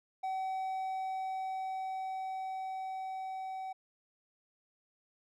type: tone with level ramp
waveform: triangle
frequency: 760 Hz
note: F#5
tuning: 46 cents sharp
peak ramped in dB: -31 to -36 dBFS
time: 0.23-3.73 s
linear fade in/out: 10 ms
effects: none